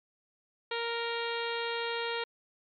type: harmonic tone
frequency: 466.2 Hz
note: A#4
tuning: in tune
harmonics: 1 / 2 / 3 / 4 / 5 / 6 / 7 / 8 / 9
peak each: -35 / -38 / -40 / -41 / -42 / -43 / -43 / -44 / -45 dBFS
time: 0.71-2.24 s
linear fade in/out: 5 ms
effects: MP3 96 kbps